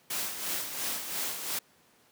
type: noise with tremolo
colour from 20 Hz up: white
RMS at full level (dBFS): -32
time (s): 0.1-1.59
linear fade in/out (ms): 5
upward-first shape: sine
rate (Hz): 2.9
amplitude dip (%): 55
effects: pink hiss -63 dBFS RMS until 2.11 s + high-pass 150 Hz 12 dB/octave